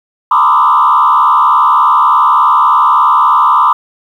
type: tone with frequency modulation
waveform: sine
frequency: 1100 Hz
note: C#6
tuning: 14 cents flat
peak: -4 dBFS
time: 0.31-3.73 s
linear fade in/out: 5 ms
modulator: 71.7 Hz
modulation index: 2.3
effects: tanh soft clip ceiling 0 dBFS + 7-bit